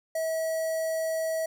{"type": "tone with notch filter", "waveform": "square", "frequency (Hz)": 645, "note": "E5", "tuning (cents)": -38, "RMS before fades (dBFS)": -29, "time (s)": [0.15, 1.46], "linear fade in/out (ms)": 5, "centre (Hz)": 3100, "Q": 0.69, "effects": []}